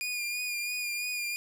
sawtooth tone with vibrato, 2434 Hz, D#7, 39 cents flat, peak -28 dBFS, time 0.01-1.36 s, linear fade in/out 0 ms, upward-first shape sine, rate 3 Hz, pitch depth 29 cents each way, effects none

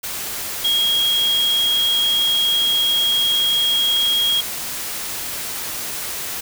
sine tone in noise, 3274 Hz, G#7, 25 cents flat, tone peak -15 dBFS, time 0.64-4.41 s, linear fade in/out 10 ms, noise white, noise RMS -27 dBFS, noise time 0.03-6.41 s, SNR +9 dB, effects none

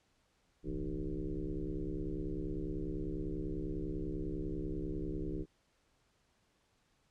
sine tone with frequency modulation, 167.3 Hz, E3, 26 cents sharp, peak -35 dBFS, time 0.63-5.46 s, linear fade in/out 50 ms, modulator 70.1 Hz, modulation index 3.4, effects pink hiss -74 dBFS RMS until 7.1 s + low-pass 8000 Hz 12 dB/octave

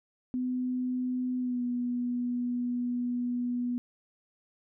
sine tone with pitch glide, 252 to 244.4 Hz, B3 to B3, +35 to -18 cents, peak -28 dBFS, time 0.34-3.78 s, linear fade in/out 0 ms, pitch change -53 cents, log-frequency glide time 1.39-1.62 s, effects none

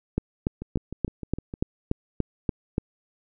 two click trains, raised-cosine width 3 ms, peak -21 / -10 dBFS, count 7 / 10, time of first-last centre 0.62-1.539 / 0.18-2.781 s, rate 6.53 / 3.46 Hz, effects none

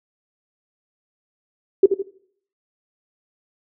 sine tone with echo, 385.9 Hz, G4, 27 cents flat, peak -6 dBFS, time 1.83-1.86 s, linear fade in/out 5 ms, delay 81 ms, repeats 2, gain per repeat -8 dB, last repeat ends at 2.022 s, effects noise-tail reverb RT60 0.6 s tail -18 dB re dry

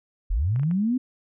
sine linear sweep, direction up, 34.65 to 262.4 Hz, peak -20 dBFS, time 0.3-0.98 s, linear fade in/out 10 ms
clicks, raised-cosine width 0.5 ms, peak -29 dBFS, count 4, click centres 0.561 / 0.596 / 0.633 / 0.712 s
effects none

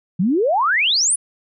sine exponential sweep, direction up, 164.81 to 10320 Hz, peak -14 dBFS, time 0.19-1.16 s, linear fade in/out 10 ms, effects none

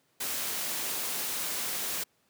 white noise, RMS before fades -33 dBFS, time 0.2-2.04 s, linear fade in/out 10 ms, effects pink hiss -70 dBFS RMS until 2.29 s + high-pass 150 Hz 12 dB/octave

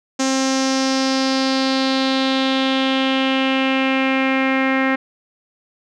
sawtooth tone with low-pass filter sweep, 265.6 Hz, C4, 26 cents sharp, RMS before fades -18 dBFS, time 0.19-4.96 s, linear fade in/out 10 ms, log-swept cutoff 6500 to 2000 Hz, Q 3.6, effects none

